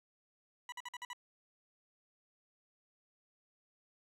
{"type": "tone bursts", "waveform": "20% pulse", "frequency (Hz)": 980, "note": "B5", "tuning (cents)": -14, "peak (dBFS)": -37, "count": 6, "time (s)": [0.69, 1.132], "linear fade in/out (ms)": 2, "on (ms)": 32, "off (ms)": 50, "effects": ["low-pass 9000 Hz 12 dB/octave"]}